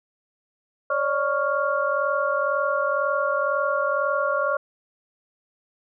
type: tone cluster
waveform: sine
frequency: 553 / 595 / 1114 / 1396 Hz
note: C#5 / D5 / C#6 / F6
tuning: -4 / +22 / +8 / -1 cents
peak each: -26 dBFS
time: 0.9-4.57 s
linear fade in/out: 5 ms
effects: none